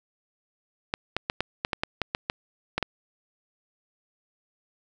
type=clicks; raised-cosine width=0.3 ms; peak=-9 dBFS; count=12; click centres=0.939 / 1.166 / 1.299 / 1.406 / 1.649 / 1.732 / 1.835 / 2.017 / 2.149 / 2.299 / 2.78 / 2.827 s; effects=none